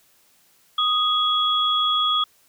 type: tone pair together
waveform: sine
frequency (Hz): 1244.5 / 3342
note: D#6 / G#7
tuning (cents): 0 / +10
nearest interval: octave + perfect fourth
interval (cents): 1710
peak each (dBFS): -21 / -20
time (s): 0.78-2.24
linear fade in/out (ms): 5
effects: white hiss -59 dBFS RMS until 2.48 s